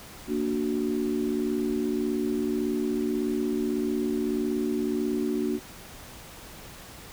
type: chord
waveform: sine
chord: Bb augmented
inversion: none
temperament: equal with one note detuned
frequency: 232 / 293.7 / 370 Hz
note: Bb3 / D4 / F#4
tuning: -8 / 0 / 0 cents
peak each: -29 dBFS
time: 0.27-5.6 s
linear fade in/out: 50 ms
effects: pink hiss -45 dBFS RMS until 7.12 s

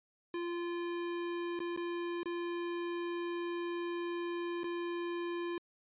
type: tone with dropouts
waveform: square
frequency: 345.4 Hz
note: F4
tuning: 19 cents flat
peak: -36 dBFS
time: 0.34-5.58 s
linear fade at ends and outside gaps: 2 ms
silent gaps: 1.592-1.602 / 1.764-1.774 / 2.232-2.257 / 4.634-4.641 s
effects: resampled to 8000 Hz

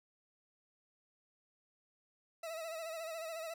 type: tone with vibrato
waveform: 40% pulse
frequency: 651 Hz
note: E5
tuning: 22 cents flat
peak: -40 dBFS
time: 2.43-3.54 s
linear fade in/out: 5 ms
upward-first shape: sine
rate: 14 Hz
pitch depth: 56 cents each way
effects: none

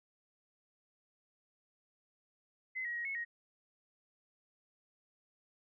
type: tone with pitch steps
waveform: sine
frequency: 2045 / 1901 / 1890 / 2191 / 1880 Hz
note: C7 / A#6 / A#6 / C#7 / A#6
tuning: -40 / +33 / +23 / -21 / +14 cents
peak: -36 dBFS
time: 2.75-3.25 s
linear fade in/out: 20 ms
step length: 100 ms
effects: none

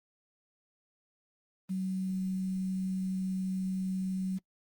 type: tone with quantisation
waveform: sine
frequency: 188.1 Hz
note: F#3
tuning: 29 cents sharp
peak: -30 dBFS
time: 1.69-4.39 s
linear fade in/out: 20 ms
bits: 9
effects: noise-tail reverb RT60 0.1 s tail -26 dB re dry + Opus 24 kbps

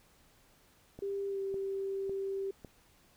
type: click train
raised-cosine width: 2 ms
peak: -32 dBFS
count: 4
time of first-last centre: 0.99-2.647 s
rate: 1.81 Hz
type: tone with pitch glide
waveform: sine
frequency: 396.9 to 390.1 Hz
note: G4 to G4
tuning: +22 to -8 cents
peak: -33 dBFS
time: 1.02-2.51 s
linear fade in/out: 5 ms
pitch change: -30 cents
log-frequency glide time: 1.28-1.4 s
effects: pink hiss -65 dBFS RMS until 3.16 s

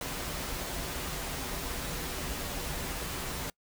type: noise with comb filter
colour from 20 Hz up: pink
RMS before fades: -36 dBFS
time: 0.01-3.5 s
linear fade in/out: 2 ms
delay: 9.4 ms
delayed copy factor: -0.5
effects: noise-tail reverb RT60 0.1 s tail -25 dB re dry

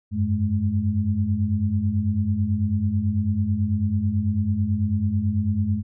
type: tone cluster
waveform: sine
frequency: 92.5 / 101.6 / 211.6 Hz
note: F#2 / G#2 / G#3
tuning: 0 / -38 / +33 cents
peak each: -24 dBFS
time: 0.11-5.83 s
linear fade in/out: 50 ms
effects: none

